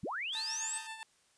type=linear sweep; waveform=sine; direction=up; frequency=89.3 to 8372 Hz; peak=-35 dBFS; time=0.03-0.78 s; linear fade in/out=5 ms
type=chord; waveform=5% pulse; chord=Eb major; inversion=second; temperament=equal; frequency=932.3 / 1244.5 / 1568 Hz; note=Bb5 / Eb6 / G6; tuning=0 / 0 / 0 cents; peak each=-39 dBFS; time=0.32-0.88 s; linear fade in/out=20 ms
type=tone with tremolo; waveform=15% pulse; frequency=886 Hz; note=A5; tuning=12 cents sharp; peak=-34 dBFS; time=0.35-1.03 s; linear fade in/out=0 ms; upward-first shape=sine; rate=7.6 Hz; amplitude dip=60%
effects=white hiss -69 dBFS RMS until 1.37 s + resampled to 22050 Hz